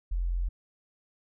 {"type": "tone", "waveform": "sine", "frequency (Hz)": 43.65, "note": "F1", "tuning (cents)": 0, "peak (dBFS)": -26, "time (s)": [0.11, 0.49], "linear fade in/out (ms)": 10, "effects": []}